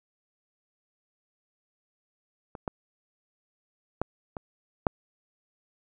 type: clicks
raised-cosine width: 1 ms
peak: -25 / -16 / -12 / -21 / -7 dBFS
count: 5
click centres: 2.552 / 2.678 / 4.016 / 4.368 / 4.868 s
effects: none